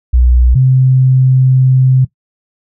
sine tone pair in turn, 61.4 / 130.1 Hz, B1 / C3, -9 / -9 cents, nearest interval octave + minor second, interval 1300 cents, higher second, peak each -5 dBFS, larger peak neither, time 0.13-0.55 / 0.55-2.05 s, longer second, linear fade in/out 10 ms, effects noise-tail reverb RT60 0.1 s tail -17 dB re dry

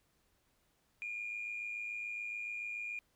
sine tone with amplitude modulation, 2422 Hz, D#7, 47 cents flat, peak -35 dBFS, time 1.02-2.99 s, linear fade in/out 0 ms, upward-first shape sine, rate 107 Hz, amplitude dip 55%, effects tanh soft clip ceiling -33 dBFS + pink hiss -75 dBFS RMS until 3.15 s

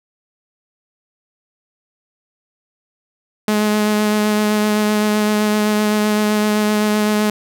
sawtooth tone with vibrato, 211.3 Hz, G#3, 30 cents sharp, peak -10 dBFS, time 3.48-7.3 s, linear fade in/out 2 ms, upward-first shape sine, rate 7.8 Hz, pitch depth 13 cents each way, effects none

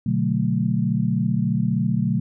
sine chord, B minor seventh, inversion none, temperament equal, 123.47 / 146.83 / 185 / 220 Hz, B2 / D3 / F#3 / A3, 0 / 0 / 0 / 0 cents, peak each -24 / -25 / -23 / -24 dBFS, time 0.06-2.2 s, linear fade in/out 5 ms, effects none

